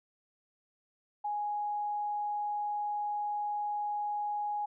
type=tone; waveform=sine; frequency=830.6 Hz; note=G#5; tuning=in tune; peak=-31 dBFS; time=1.24-4.66 s; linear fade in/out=10 ms; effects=none